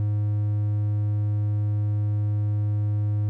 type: tone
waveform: triangle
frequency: 104.3 Hz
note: G#2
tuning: 8 cents sharp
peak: -19 dBFS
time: 0-3.29 s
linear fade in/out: 0 ms
effects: none